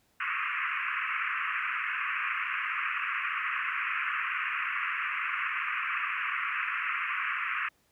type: band-pass noise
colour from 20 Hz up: pink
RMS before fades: -32 dBFS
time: 0.2-7.69 s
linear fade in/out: 5 ms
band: 1100 to 2700 Hz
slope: 96 dB/octave
effects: pink hiss -69 dBFS RMS until 7.91 s + high-pass 60 Hz 12 dB/octave